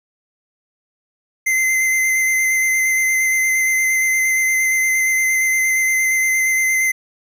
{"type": "tone with vibrato", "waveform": "square", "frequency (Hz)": 2067, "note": "C7", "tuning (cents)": -22, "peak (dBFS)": -15, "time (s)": [1.46, 6.92], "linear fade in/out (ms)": 10, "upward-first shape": "square", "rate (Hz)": 8.6, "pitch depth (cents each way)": 13, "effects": []}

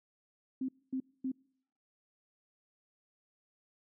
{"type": "tone bursts", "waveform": "sine", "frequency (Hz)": 261.6, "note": "C4", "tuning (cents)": 0, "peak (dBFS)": -32, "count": 3, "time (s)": [0.61, 1.318], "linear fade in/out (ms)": 5, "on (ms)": 76, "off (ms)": 240, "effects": ["noise-tail reverb RT60 0.7 s tail -26 dB re dry"]}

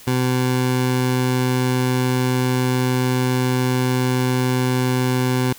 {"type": "tone", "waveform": "20% pulse", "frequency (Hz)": 127.1, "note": "C3", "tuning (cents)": -50, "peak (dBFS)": -12, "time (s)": [0.07, 5.53], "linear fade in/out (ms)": 5, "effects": ["white hiss -43 dBFS RMS until 5.58 s"]}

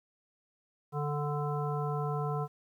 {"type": "harmonic tone", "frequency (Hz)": 146.83, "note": "D3", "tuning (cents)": 0, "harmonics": [1, 3, 5, 7, 9], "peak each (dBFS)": [-32, -37, -39, -40, -42], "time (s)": [0.92, 2.48], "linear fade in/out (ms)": 50, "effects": ["11-bit"]}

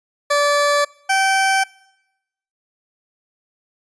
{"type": "tone pair in turn", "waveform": "20% pulse", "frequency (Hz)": [579, 772.9], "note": ["D5", "G5"], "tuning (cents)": [-25, -25], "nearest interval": "perfect fourth", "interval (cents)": 500, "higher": "second", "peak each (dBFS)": -9, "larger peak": "neither", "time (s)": [[0.3, 0.85], [1.09, 1.64]], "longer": "neither", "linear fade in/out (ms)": 10, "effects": ["noise-tail reverb RT60 0.9 s tail -24 dB re dry", "resampled to 22050 Hz"]}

